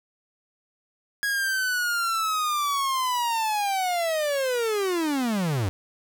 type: linear sweep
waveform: 45% pulse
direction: down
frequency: 1661.2 to 88.1 Hz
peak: -23 dBFS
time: 1.23-5.69 s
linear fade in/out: 0 ms
effects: none